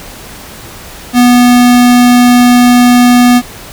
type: tone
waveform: square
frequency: 244.9 Hz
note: B3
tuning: 14 cents flat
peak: -3 dBFS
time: 1.13-3.42 s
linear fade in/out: 50 ms
effects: pink hiss -29 dBFS RMS until 3.72 s